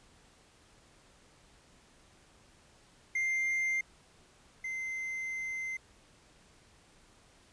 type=tone pair in turn; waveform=triangle; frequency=2099 / 2074 Hz; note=C7 / C7; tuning=+5 / -16 cents; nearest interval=unison; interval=21 cents; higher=first; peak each=-27 / -33 dBFS; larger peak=first; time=3.15-3.81 / 4.64-5.77 s; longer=second; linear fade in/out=5 ms; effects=pink hiss -62 dBFS RMS until 7.52 s + resampled to 22050 Hz